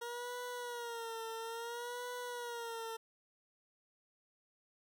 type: tone with vibrato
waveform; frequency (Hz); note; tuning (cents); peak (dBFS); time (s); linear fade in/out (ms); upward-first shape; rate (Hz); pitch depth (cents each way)
20% pulse; 471.3; A#4; +19; -36; 0.01-2.97; 10; sine; 0.59; 76
effects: 13-bit